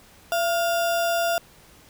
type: tone with sample-and-hold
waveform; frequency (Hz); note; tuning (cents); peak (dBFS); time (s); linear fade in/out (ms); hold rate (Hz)
sine; 679; F5; -49; -20; 0.32-1.38; 0; 2100
effects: pink hiss -52 dBFS RMS until 1.89 s